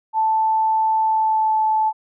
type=tone with pitch glide; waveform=sine; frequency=880 to 870.9 Hz; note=A5 to A5; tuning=0 to -18 cents; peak=-15 dBFS; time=0.13-1.93 s; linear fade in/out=50 ms; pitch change=-18 cents; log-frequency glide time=1.02-1.6 s; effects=none